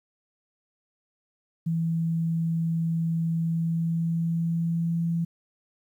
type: tone with pitch glide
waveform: sine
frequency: 164.81 to 167.69 Hz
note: E3 to E3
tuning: 0 to +30 cents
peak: -23 dBFS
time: 1.66-5.25 s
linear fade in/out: 10 ms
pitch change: +30 cents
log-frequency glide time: 3.38-5.02 s
effects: 10-bit